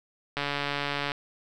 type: click train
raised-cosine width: 0.3 ms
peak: -13 dBFS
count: 108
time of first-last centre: 0.37-1.118 s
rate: 143 Hz
effects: none